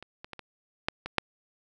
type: clicks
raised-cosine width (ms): 0.3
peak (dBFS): -27 / -25 / -23 / -25 / -10 / -19 / -6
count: 7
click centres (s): 0.026 / 0.245 / 0.333 / 0.393 / 0.885 / 1.06 / 1.183
effects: none